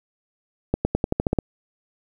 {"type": "accelerating click train", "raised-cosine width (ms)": 2, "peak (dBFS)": -6, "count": 9, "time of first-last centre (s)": [0.74, 1.387], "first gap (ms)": 110, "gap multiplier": 0.91, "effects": ["8-bit"]}